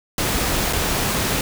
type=noise with dropouts; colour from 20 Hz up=pink; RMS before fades=-21 dBFS; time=0.18-1.41 s; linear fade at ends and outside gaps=2 ms; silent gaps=0.728-0.732 s; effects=none